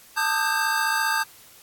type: tone cluster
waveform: square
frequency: 889 / 1211 / 1274 / 1554 / 1609 Hz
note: A5 / D#6 / D#6 / G6 / G6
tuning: +18 / -47 / +41 / -16 / +45 cents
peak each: -27 / -30 / -35 / -29 / -26 dBFS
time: 0.16-1.24 s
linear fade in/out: 20 ms
effects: white hiss -50 dBFS RMS until 1.62 s + AAC 64 kbps